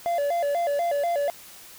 triangle tone with vibrato, 628 Hz, D#5, 16 cents sharp, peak -20 dBFS, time 0.06-1.3 s, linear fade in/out 0 ms, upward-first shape square, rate 4.1 Hz, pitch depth 160 cents each way, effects white hiss -46 dBFS RMS until 1.78 s

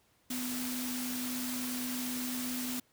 sine tone in noise, 250 Hz, B3, 21 cents sharp, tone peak -36 dBFS, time 0.3-2.8 s, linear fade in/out 5 ms, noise white, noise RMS -39 dBFS, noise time 0.3-2.8 s, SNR 0 dB, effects pink hiss -69 dBFS RMS until 2.92 s + high-pass 60 Hz 12 dB/octave

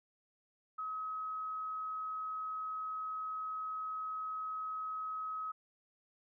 sine tone, 1275 Hz, D#6, 42 cents sharp, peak -37 dBFS, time 0.78-5.52 s, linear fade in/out 10 ms, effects none

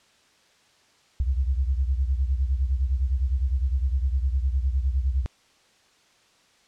sine beating tone pair, 63.6 / 73.4 Hz, C2 / D2, -48 / 0 cents, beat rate 9.8 Hz, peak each -22 / -27 dBFS, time 1.2-5.26 s, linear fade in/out 0 ms, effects white hiss -60 dBFS RMS until 6.67 s + low-pass 6000 Hz 12 dB/octave

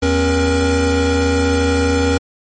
square tone cluster, 81.4 / 272.4 / 476.5 Hz, E2 / C#4 / A#4, -21 / -30 / +38 cents, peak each -18 dBFS, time 0.02-2.18 s, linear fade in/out 10 ms, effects MP3 32 kbps

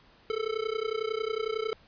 square tone with amplitude modulation, 440 Hz, A4, in tune, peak -26 dBFS, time 0.3-1.73 s, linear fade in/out 0 ms, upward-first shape sine, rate 31 Hz, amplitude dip 90%, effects pink hiss -59 dBFS RMS until 1.87 s + resampled to 11025 Hz

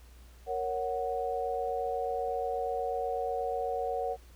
sine chord, F# major, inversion first, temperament equal, 466.2 / 554.4 / 740 Hz, A#4 / C#5 / F#5, 0 / 0 / 0 cents, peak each -34 / -36 / -33 dBFS, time 0.46-4.17 s, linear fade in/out 50 ms, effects added 60 Hz sine -51 dBFS peak until 4.35 s + pink hiss -61 dBFS RMS until 4.35 s

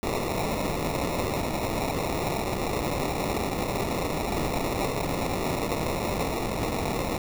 white noise with sample-and-hold, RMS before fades -28 dBFS, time 0.03-7.18 s, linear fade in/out 0 ms, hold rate 1575 Hz, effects none

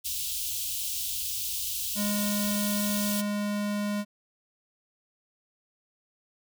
white band-stop noise, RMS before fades -32 dBFS, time 0.04-3.22 s, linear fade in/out 20 ms, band 100 to 2800 Hz, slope 48 dB/octave
square tone, 206.1 Hz, G#3, 13 cents flat, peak -28 dBFS, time 1.95-4.05 s, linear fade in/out 50 ms
effects none

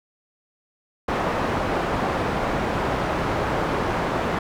white low-pass noise, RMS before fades -24 dBFS, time 1.08-4.39 s, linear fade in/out 5 ms, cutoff 980 Hz, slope 12 dB/octave, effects none

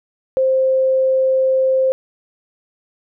sine tone, 525 Hz, C5, 6 cents sharp, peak -12 dBFS, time 0.37-1.92 s, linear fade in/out 0 ms, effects none

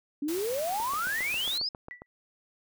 sine exponential sweep, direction up, 277.2 to 5200 Hz, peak -28 dBFS, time 0.22-1.69 s, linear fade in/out 5 ms
white noise, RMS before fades -39 dBFS, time 0.28-1.58 s, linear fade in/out 5 ms
click train, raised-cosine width 1 ms, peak -28 dBFS, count 10, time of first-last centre 0.8-2.02 s, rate 7.38 Hz
sine tone with exponential decay, 1961 Hz, B6, 13 cents flat, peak -35 dBFS, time 1.91-2.06 s, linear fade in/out 0 ms, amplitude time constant 32 ms
effects none

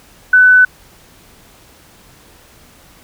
sine tone, 1500 Hz, F#6, 23 cents sharp, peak -4 dBFS, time 0.33-0.65 s, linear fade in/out 5 ms, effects pink hiss -45 dBFS RMS until 3.03 s

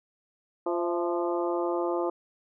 harmonic tone with a mistuned harmonic, 173.6 Hz, F3, 10 cents flat, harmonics 2 / 3 / 4 / 5 / 6 / 7, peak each -28 / -32 / -34 / -36 / -38 / -39 dBFS, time 0.66-2.1 s, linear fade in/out 5 ms, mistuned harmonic 4, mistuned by -52 cents, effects none

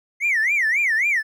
triangle tone with vibrato, 2048 Hz, C7, 38 cents flat, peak -14 dBFS, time 0.2-1.23 s, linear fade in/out 50 ms, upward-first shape sine, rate 3.7 Hz, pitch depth 280 cents each way, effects tanh soft clip ceiling -13 dBFS

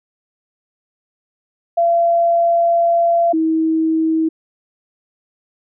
sine tone pair in turn, 681 / 320.6 Hz, F5 / E4, -44 / -48 cents, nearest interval octave + minor second, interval 1304 cents, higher first, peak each -11 / -13 dBFS, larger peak first, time 1.77-3.33 / 3.33-4.29 s, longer first, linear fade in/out 10 ms, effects none

